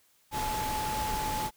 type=tone in noise; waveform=sine; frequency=859 Hz; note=A5; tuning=42 cents flat; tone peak=-31 dBFS; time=0.31-1.51 s; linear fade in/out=50 ms; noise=pink; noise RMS=-35 dBFS; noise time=0.31-1.51 s; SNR=+1 dB; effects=white hiss -66 dBFS RMS until 1.56 s